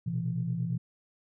sine tone cluster, 119.9 / 128.8 / 169.3 Hz, A#2 / C3 / E3, +49 / -27 / +46 cents, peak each -33 / -34 / -31 dBFS, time 0.06-0.78 s, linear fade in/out 10 ms, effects tanh soft clip ceiling -19 dBFS

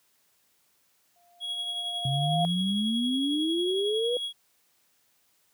sine tone with exponential growth, 698.5 Hz, F5, in tune, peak -23 dBFS, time 1.16-2.45 s, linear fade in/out 0 ms, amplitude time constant 280 ms
triangle tone with tremolo, 3322 Hz, G#7, in tune, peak -27 dBFS, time 1.4-4.33 s, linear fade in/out 50 ms, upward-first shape triangle, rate 11 Hz, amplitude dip 40%
sine exponential sweep, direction up, 130.81 to 498.3 Hz, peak -25 dBFS, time 2.05-4.17 s, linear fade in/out 2 ms
effects white hiss -68 dBFS RMS until 5.53 s + high-pass 80 Hz 12 dB/octave

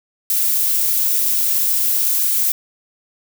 violet noise, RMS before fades -17 dBFS, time 0.3-2.52 s, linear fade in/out 2 ms, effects none

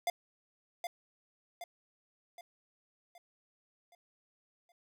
square tone with echo, 698.5 Hz, F5, in tune, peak -30 dBFS, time 0.07-0.1 s, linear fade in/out 2 ms, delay 770 ms, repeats 6, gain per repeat -6 dB, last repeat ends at 4.72 s, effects none

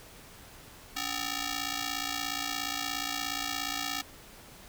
5% pulse ring-modulated tone, 511 Hz, C5, 41 cents flat, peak -17 dBFS, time 0.96-4.02 s, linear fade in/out 10 ms, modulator 227 Hz, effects pink hiss -51 dBFS RMS until 4.68 s

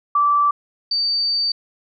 sine tone pair in turn, 1163 / 4607 Hz, D6 / D8, -17 / -34 cents, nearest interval 2 octaves, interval 2383 cents, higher second, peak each -13 / -17 dBFS, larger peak first, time 0.15-0.51 / 0.91-1.52 s, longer second, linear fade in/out 5 ms, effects none

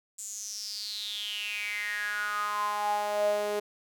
sawtooth tone with high-pass filter sweep, 207.7 Hz, G#3, in tune, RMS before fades -32 dBFS, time 0.18-3.6 s, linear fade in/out 10 ms, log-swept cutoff 7600 to 470 Hz, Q 8.5, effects none

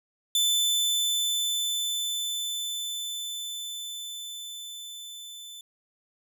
sawtooth tone with level ramp, 3520 Hz, A7, in tune, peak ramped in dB -18 to -38 dBFS, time 0.35-5.61 s, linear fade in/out 2 ms, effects none

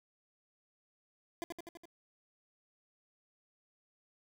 25% pulse tone with echo, 340.8 Hz, F4, 42 cents flat, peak -33 dBFS, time 1.42-1.44 s, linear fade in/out 0 ms, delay 83 ms, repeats 5, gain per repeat -3 dB, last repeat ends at 1.855 s, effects none

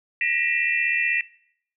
sine tone cluster, 1889 / 1965 / 2398 / 2671 Hz, A#6 / B6 / D7 / E7, +22 / -9 / +36 / +22 cents, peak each -26 dBFS, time 0.21-1.21 s, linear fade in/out 2 ms, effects noise-tail reverb RT60 0.6 s tail -18 dB re dry

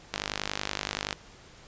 click train, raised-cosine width 0.2 ms, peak -11 dBFS, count 51, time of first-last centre 0.14-1.128 s, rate 50.6 Hz, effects pink hiss -52 dBFS RMS until 1.67 s + resampled to 16000 Hz

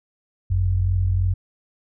sine tone pair together, 49.37 / 92.5 Hz, G1 / F#2, +13 / 0 cents, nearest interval major seventh, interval 1087 cents, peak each -23 / -18 dBFS, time 0.5-1.34 s, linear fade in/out 10 ms, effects none

